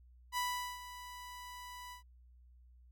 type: tone with ADSR envelope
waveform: sawtooth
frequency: 988 Hz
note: B5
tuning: in tune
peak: -29 dBFS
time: 0.32-2.03 s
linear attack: 53 ms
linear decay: 410 ms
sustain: -14 dB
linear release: 110 ms
effects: added 61 Hz sine -58 dBFS peak until 2.91 s